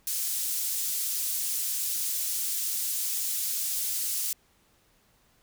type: high-pass noise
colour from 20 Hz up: pink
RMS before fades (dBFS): -30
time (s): 0.07-4.33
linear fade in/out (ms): 2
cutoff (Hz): 7400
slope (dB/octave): 12
effects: pink hiss -65 dBFS RMS until 5.42 s